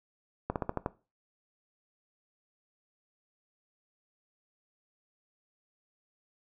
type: slowing click train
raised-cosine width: 1 ms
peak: -16 dBFS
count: 6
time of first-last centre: 0.5-0.861 s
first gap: 58 ms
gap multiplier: 1.11
effects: noise-tail reverb RT60 0.3 s tail -17 dB re dry